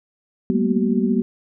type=tone cluster; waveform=sine; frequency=191.3 / 210.3 / 228.6 / 243.2 / 379.4 Hz; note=G3 / G#3 / A#3 / B3 / F#4; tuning=-42 / +22 / -34 / -26 / +43 cents; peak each=-22 / -25 / -22 / -21 / -25 dBFS; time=0.5-1.22 s; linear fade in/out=0 ms; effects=none